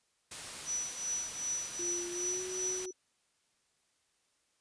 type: noise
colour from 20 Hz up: white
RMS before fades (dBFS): -43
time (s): 0.31-2.86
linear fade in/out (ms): 5
type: tone with tremolo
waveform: sine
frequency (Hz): 5920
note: F#8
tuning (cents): 0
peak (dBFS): -31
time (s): 0.65-2.93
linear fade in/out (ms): 50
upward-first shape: triangle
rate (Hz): 2.6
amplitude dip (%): 85
type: tone with pitch glide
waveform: sine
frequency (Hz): 349.2 to 369.5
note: F4 to F#4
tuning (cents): 0 to -2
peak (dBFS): -39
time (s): 1.79-2.91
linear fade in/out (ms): 5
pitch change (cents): +98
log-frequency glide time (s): 2.11-2.42
effects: white hiss -75 dBFS RMS until 4.6 s + resampled to 22050 Hz